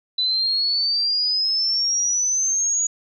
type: exponential sweep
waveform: sine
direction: up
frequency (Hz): 3982 to 6800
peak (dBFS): -18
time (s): 0.18-2.87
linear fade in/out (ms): 5
effects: none